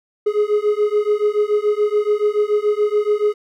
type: beating tone pair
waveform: triangle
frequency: 415.3 / 422.3 Hz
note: G#4 / G#4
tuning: 0 / +29 cents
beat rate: 7 Hz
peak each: -16 dBFS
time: 0.26-3.34 s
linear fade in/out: 10 ms
effects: none